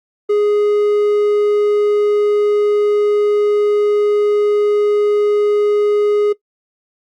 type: tone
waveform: triangle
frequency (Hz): 415.3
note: G#4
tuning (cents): 0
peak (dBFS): -9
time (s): 0.29-6.33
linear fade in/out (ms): 10
effects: noise-tail reverb RT60 0.1 s tail -19 dB re dry + Opus 48 kbps